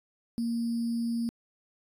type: tone with sample-and-hold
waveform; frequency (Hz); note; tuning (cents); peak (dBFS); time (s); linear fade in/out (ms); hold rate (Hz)
sine; 232.9; A#3; -1; -27; 0.38-1.29; 0; 4900
effects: resampled to 32000 Hz